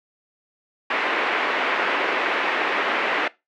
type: band-pass noise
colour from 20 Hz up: white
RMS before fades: -23 dBFS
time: 0.9-3.28 s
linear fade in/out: 5 ms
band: 300 to 2400 Hz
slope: 24 dB/octave
effects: noise-tail reverb RT60 0.2 s tail -19 dB re dry